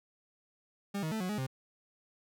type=tone with pitch steps; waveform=40% pulse; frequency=200.4 / 157.7 / 220 / 182.9 / 210 / 131.6 Hz; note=G3 / D#3 / A3 / F#3 / G#3 / C3; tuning=+38 / +24 / 0 / -20 / +19 / +10 cents; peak=-32 dBFS; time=0.94-1.468 s; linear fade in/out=10 ms; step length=88 ms; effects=none